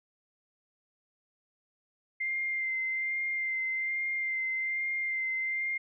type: tone with vibrato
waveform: sine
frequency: 2093 Hz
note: C7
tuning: in tune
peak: -29 dBFS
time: 2.2-5.78 s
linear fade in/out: 10 ms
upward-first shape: sine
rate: 1.2 Hz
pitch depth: 19 cents each way
effects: none